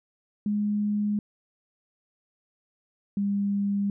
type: tone pair in turn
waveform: sine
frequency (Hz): 207.7 / 200.9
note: G#3 / G3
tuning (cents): 0 / +43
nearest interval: minor second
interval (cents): 57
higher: first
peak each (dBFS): -23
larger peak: neither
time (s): 0.46-1.19 / 3.17-3.9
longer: neither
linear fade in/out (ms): 2
effects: none